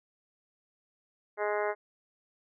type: harmonic tone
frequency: 208.5 Hz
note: G#3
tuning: 7 cents sharp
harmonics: 2 / 3 / 4 / 5 / 6 / 7 / 8 / 9 / 10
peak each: -32 / -33 / -36 / -39 / -42 / -40 / -43 / -43 / -43 dBFS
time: 1.37-1.75 s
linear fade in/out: 50 ms
effects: none